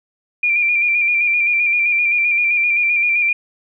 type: tone with vibrato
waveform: sine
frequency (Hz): 2393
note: D7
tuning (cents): +32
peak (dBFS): -13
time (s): 0.43-3.33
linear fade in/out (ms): 5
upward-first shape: square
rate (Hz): 7.7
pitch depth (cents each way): 31
effects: none